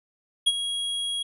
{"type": "tone with ADSR envelope", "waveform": "square", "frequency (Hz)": 3300, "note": "G#7", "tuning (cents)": -12, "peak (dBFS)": -16, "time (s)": [0.46, 1.23], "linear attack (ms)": 15, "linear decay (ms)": 40, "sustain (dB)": -11, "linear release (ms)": 9, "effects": ["resampled to 32000 Hz"]}